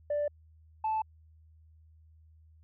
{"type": "tone pair in turn", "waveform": "sine", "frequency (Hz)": [587.3, 874], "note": ["D5", "A5"], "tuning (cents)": [0, -12], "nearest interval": "perfect fifth", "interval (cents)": 688, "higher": "second", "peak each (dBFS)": [-26, -26], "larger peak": "neither", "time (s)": [[0.1, 0.28], [0.84, 1.02]], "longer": "neither", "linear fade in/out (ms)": 5, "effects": ["tanh soft clip ceiling -25 dBFS", "added 79 Hz sine -56 dBFS peak until 2.63 s"]}